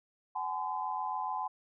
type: tone cluster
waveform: sine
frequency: 758 / 845 / 1021 Hz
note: F#5 / G#5 / C6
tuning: +42 / +30 / -43 cents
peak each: -39 / -36 / -36 dBFS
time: 0.35-1.48 s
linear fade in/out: 10 ms
effects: none